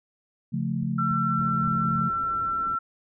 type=chord; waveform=sine; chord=Db augmented; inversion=none; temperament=equal; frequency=138.59 / 174.61 / 220 Hz; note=Db3 / F3 / A3; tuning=0 / 0 / 0 cents; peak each=-29 dBFS; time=0.52-2.1 s; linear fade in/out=20 ms
type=click train; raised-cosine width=5 ms; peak=-31 dBFS; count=7; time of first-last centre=0.83-2.52 s; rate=3.55 Hz
type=tone; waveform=sine; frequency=1347 Hz; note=E6; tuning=37 cents sharp; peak=-24 dBFS; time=0.98-2.79 s; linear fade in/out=10 ms
type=low-pass noise; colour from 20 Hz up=white; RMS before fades=-43 dBFS; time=1.4-2.76 s; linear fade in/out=10 ms; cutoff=270 Hz; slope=12 dB/octave
effects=none

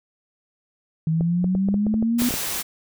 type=exponential sweep; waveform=sine; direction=up; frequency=157.5 to 246.9 Hz; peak=-18 dBFS; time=1.07-2.29 s; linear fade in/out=2 ms
type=clicks; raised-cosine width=2 ms; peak=-15 dBFS; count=11; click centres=1.209 / 1.443 / 1.551 / 1.687 / 1.742 / 1.867 / 1.941 / 2.026 / 2.22 / 2.308 / 2.34 s
type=noise; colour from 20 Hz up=white; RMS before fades=-27 dBFS; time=2.18-2.63 s; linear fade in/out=20 ms
effects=none

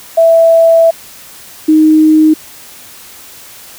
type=tone pair in turn; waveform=sine; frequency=660 / 311.5 Hz; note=E5 / D#4; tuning=+2 / +2 cents; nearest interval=octave + minor second; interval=1300 cents; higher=first; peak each=-3 dBFS; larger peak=neither; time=0.17-0.91 / 1.68-2.34 s; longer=first; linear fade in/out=10 ms; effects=white hiss -34 dBFS RMS until 3.78 s

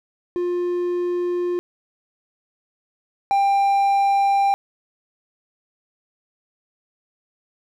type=tone pair in turn; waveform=triangle; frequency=353.5 / 793.6 Hz; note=F4 / G5; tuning=+21 / +21 cents; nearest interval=octave + major second; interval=1400 cents; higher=second; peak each=-18 / -13 dBFS; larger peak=second; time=0.36-1.59 / 3.31-4.54 s; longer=neither; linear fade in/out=0 ms; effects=none

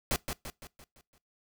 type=noise with echo; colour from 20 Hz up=pink; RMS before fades=-29 dBFS; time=0.11-0.16 s; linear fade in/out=0 ms; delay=170 ms; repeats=6; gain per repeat=-6 dB; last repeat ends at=1.18 s; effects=noise-tail reverb RT60 0.2 s tail -22 dB re dry

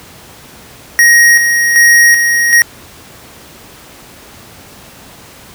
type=tone with tremolo; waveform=square; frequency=1881 Hz; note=A#6; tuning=15 cents sharp; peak=-4 dBFS; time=0.99-2.62 s; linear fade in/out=0 ms; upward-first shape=square; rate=1.3 Hz; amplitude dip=45%; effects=pink hiss -36 dBFS RMS until 5.54 s + high-pass 60 Hz 12 dB/octave

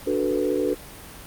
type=chord; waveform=sine; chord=B minor seventh; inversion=first; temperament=equal; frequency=293.7 / 370 / 440 / 493.9 Hz; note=D4 / F#4 / A4 / B4; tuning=0 / 0 / 0 / 0 cents; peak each=-26 dBFS; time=0.06-0.75 s; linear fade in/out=20 ms; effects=pink hiss -41 dBFS RMS until 1.26 s + Opus 32 kbps

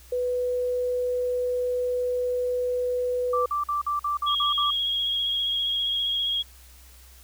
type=tone; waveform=sine; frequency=495.6 Hz; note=B4; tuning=6 cents sharp; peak=-23 dBFS; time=0.12-3.46 s; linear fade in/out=5 ms
type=tone bursts; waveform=sine; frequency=1172 Hz; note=D6; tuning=4 cents flat; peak=-23 dBFS; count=8; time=3.33-4.706 s; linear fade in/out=5 ms; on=130 ms; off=48 ms
type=tone with vibrato; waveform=sine; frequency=3291 Hz; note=G#7; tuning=16 cents flat; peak=-23 dBFS; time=4.26-6.43 s; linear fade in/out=20 ms; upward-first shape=square; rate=15 Hz; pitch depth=19 cents each way
effects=added 63 Hz sine -49 dBFS peak until 7.23 s + white hiss -53 dBFS RMS until 7.23 s

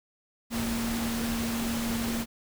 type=tone in noise; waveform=sine; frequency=231.2 Hz; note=A#3; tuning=14 cents flat; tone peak=-29 dBFS; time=0.5-2.26 s; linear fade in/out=50 ms; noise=pink; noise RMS=-34 dBFS; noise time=0.5-2.26 s; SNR=+2 dB; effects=none

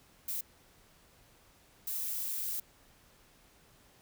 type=noise bursts at uneven times; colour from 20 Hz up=violet; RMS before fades=-36 dBFS; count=2; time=0.28-0.41 / 1.87-2.6 s; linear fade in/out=5 ms; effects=pink hiss -63 dBFS RMS until 4.01 s

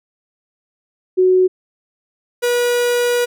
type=tone pair in turn; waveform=sine / 45% pulse; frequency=370 / 484.3 Hz; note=F#4 / B4; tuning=0 / -34 cents; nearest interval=perfect fourth; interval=466 cents; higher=second; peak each=-9 / -14 dBFS; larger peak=first; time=1.17-1.48 / 2.42-3.26 s; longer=second; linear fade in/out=20 ms; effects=none

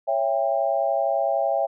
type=chord; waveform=sine; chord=C# diminished; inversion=none; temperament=just; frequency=554.4 / 665.2 / 798.3 Hz; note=C#5 / E5 / G5; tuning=0 / +16 / +31 cents; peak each=-25 / -23 / -25 dBFS; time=0.07-1.67 s; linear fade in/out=20 ms; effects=none

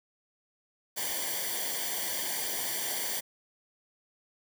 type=noise with comb filter; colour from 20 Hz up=white; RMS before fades=-33 dBFS; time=0.96-3.21 s; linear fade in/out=20 ms; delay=0.76 ms; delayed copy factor=-0.8; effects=none

